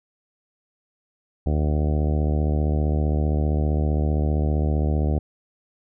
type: harmonic tone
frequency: 75.3 Hz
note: D2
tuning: 44 cents sharp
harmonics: 1 / 2 / 3 / 4 / 5 / 6 / 7 / 8 / 9 / 10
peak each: -20 / -26 / -30 / -32 / -34 / -36 / -37 / -38 / -39 / -40 dBFS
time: 1.46-5.19 s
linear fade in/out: 5 ms
effects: none